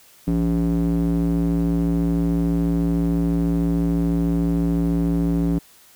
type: tone with band-pass filter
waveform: square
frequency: 56.9 Hz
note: A#1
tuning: 41 cents flat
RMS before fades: -20 dBFS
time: 0.27-5.59 s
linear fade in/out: 10 ms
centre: 230 Hz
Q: 4.5
effects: white hiss -51 dBFS RMS until 5.95 s